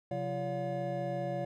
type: tone cluster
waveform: triangle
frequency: 133.1 / 178.4 / 342.1 / 570 / 714 Hz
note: C3 / F3 / F4 / C#5 / F5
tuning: +30 / +37 / -36 / +48 / +38 cents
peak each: -37 / -39 / -40 / -34 / -38 dBFS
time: 0.11-1.45 s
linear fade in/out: 5 ms
effects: none